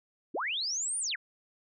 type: linear two-way sweep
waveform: sine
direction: up then down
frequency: 200 to 9500 to 1298 Hz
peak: -30 dBFS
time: 0.34-1.16 s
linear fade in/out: 10 ms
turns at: 0.99 s
effects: none